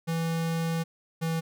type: tone pair in turn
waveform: square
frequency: 164.81 / 163.48 Hz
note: E3 / E3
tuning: 0 / -14 cents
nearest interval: unison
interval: 14 cents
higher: first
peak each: -27 dBFS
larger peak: neither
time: 0.07-0.84 / 1.21-1.41 s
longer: first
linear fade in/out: 20 ms
effects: none